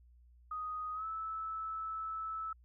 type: tone with pitch glide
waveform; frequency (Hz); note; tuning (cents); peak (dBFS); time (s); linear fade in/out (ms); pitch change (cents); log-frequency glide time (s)
sine; 1248 to 1308.5; D#6 to E6; +5 to -13; -37; 0.51-2.53; 5; +82; 0.94-1.05
effects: added 60 Hz sine -59 dBFS peak until 2.64 s